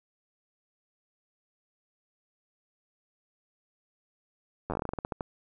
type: slowing click train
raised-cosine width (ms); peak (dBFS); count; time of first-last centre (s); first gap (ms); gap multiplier
1; -18; 15; 4.7-5.208; 10; 1.18
effects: none